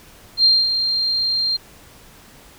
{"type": "tone with ADSR envelope", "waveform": "sine", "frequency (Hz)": 4186, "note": "C8", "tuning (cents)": 0, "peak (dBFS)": -9, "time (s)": [0.37, 1.57], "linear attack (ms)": 73, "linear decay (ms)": 230, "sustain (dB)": -8, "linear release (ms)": 11, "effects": ["pink hiss -46 dBFS RMS until 2.58 s"]}